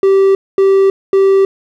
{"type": "tone bursts", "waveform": "triangle", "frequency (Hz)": 388.8, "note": "G4", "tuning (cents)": -14, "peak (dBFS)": -4, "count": 3, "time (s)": [0.03, 1.45], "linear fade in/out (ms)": 2, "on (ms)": 320, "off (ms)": 230, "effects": []}